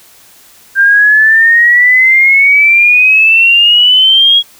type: exponential sweep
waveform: sine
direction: up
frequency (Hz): 1581 to 3322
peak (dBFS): -3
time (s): 0.75-4.43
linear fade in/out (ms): 50
effects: white hiss -41 dBFS RMS until 4.59 s